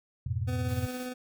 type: chord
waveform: sine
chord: F diminished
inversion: none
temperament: equal with one note detuned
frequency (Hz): 87.31 / 106.25 / 123.47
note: F2 / Ab2 / Cb3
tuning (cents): 0 / +40 / 0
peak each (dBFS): -33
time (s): 0.26-0.87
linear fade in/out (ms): 5
type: tone with tremolo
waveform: 25% pulse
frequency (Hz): 251.4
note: B3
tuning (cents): +31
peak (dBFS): -30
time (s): 0.47-1.14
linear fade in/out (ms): 20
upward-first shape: square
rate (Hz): 17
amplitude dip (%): 25
type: noise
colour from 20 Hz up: white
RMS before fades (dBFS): -49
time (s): 0.68-1.07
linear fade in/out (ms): 10
effects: none